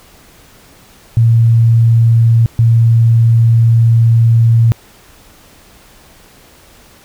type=tone bursts at uneven times; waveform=sine; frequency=115.1 Hz; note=A#2; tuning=22 cents flat; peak=-5 dBFS; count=2; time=1.17-2.46 / 2.59-4.72 s; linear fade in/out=0 ms; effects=pink hiss -43 dBFS RMS until 7.04 s